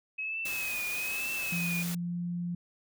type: tone with vibrato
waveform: sine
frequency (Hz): 2549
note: D#7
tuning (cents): +41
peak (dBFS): -32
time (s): 0.18-1.83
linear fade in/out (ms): 10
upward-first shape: triangle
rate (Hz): 1.1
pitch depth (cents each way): 83
type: noise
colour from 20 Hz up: white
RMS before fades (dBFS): -39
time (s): 0.45-1.95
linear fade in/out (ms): 5
type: tone with pitch glide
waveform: sine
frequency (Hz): 172.3 to 174.4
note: F3 to F3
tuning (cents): -23 to -2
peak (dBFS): -31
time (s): 1.52-2.55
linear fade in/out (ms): 5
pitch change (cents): +21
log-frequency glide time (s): 1.78-2.17
effects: none